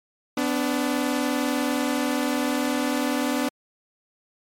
sawtooth tone pair together, 251.2 / 291.5 Hz, B3 / D4, +30 / -13 cents, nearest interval minor third, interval 257 cents, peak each -21 dBFS, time 0.37-3.49 s, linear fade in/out 5 ms, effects MP3 64 kbps

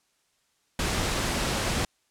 pink noise, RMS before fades -27 dBFS, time 0.79-1.85 s, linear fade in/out 2 ms, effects white hiss -70 dBFS RMS until 2.1 s + low-pass 9000 Hz 12 dB/octave

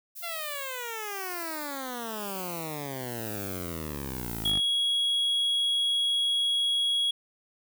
violet noise with tremolo, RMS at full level -39 dBFS, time 0.15-4.52 s, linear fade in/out 20 ms, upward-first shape sine, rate 1 Hz, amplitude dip 45%
10% pulse exponential sweep, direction down, 698.5 to 48.95 Hz, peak -26 dBFS, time 0.22-4.6 s, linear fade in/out 20 ms
triangle tone, 3322 Hz, G#7, in tune, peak -22 dBFS, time 4.45-7.11 s, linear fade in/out 5 ms
effects none

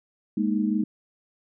sine chord, Ab suspended second, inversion none, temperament equal, 207.7 / 233.1 / 311.1 Hz, Ab3 / Bb3 / Eb4, 0 / 0 / 0 cents, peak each -24 / -27 / -27 dBFS, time 0.37-0.84 s, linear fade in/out 5 ms, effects none

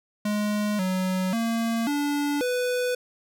square tone with pitch steps, 209 / 185.9 / 229 / 289.2 / 496.4 Hz, G#3 / F#3 / A#3 / D4 / B4, +11 / +8 / -31 / -27 / +9 cents, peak -24 dBFS, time 0.25-2.95 s, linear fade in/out 5 ms, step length 540 ms, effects none

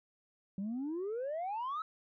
sine exponential sweep, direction up, 187.7 to 1318.5 Hz, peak -33 dBFS, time 0.58-1.82 s, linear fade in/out 2 ms, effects tanh soft clip ceiling -33 dBFS

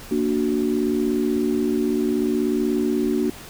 sine chord, Bb augmented, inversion none, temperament equal, 233.1 / 293.7 / 370 Hz, Bb3 / D4 / F#4, 0 / 0 / 0 cents, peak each -23 dBFS, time 0.11-3.3 s, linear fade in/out 5 ms, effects pink hiss -40 dBFS RMS until 3.49 s

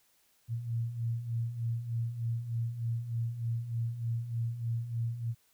sine beating tone pair, 113.8 / 117.1 Hz, A#2 / A#2, -41 / +8 cents, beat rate 3.3 Hz, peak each -38 / -32 dBFS, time 0.48-5.35 s, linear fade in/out 50 ms, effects white hiss -69 dBFS RMS until 5.53 s

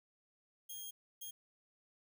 5% pulse tone bursts at uneven times, 3241 Hz, G#7, 43 cents flat, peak -36 dBFS, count 2, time 0.69-0.91 / 1.21-1.31 s, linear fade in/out 10 ms, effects 12-bit

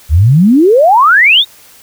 sine exponential sweep, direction up, 69.3 to 3834 Hz, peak -3 dBFS, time 0.09-1.45 s, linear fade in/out 50 ms, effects white hiss -40 dBFS RMS until 1.82 s

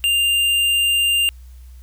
sine tone with hard clipping, 2796 Hz, F7, 1 cent sharp, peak -16 dBFS, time 0.04-1.29 s, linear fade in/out 0 ms, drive 11 dB, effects added 62 Hz sine -37 dBFS peak until 1.82 s + white hiss -57 dBFS RMS until 1.82 s

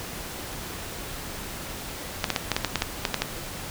clicks, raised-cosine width 0.2 ms, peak -5 dBFS, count 11, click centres 2.242 / 2.303 / 2.362 / 2.517 / 2.565 / 2.647 / 2.757 / 2.821 / 3.052 / 3.143 / 3.22 s, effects pink hiss -36 dBFS RMS until 3.7 s

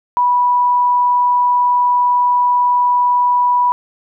sine tone, 981 Hz, B5, 12 cents flat, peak -10 dBFS, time 0.17-3.72 s, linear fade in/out 0 ms, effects none

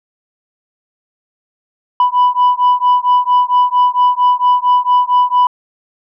sine beating tone pair, 987.8 / 992.2 Hz, B5 / B5, 0 / +8 cents, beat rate 4.4 Hz, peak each -10 dBFS, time 2-5.47 s, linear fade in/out 2 ms, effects tanh soft clip ceiling -5 dBFS

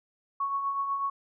sine tone with tremolo, 1108.7 Hz, C#6, in tune, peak -25 dBFS, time 0.4-1.1 s, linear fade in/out 5 ms, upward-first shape triangle, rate 8.1 Hz, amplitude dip 50%, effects none

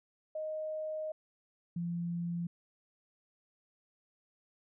sine tone pair in turn, 622.3 / 171.73 Hz, D#5 / F3, 0 / -29 cents, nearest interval octave + minor seventh, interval 2229 cents, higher first, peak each -35 / -33 dBFS, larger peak second, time 0.35-1.12 / 1.76-2.47 s, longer first, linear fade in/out 5 ms, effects none

